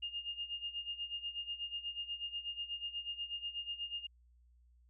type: tone with tremolo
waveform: sine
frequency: 2829 Hz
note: F7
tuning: 22 cents sharp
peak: -36 dBFS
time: 0.02-4.07 s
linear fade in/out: 10 ms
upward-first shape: sine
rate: 8.2 Hz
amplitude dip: 80%
effects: added 60 Hz sine -63 dBFS peak until 4.89 s